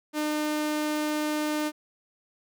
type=tone; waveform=sawtooth; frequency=302.6 Hz; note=D#4; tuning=48 cents flat; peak=-22 dBFS; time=0.13-1.72 s; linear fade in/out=50 ms; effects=none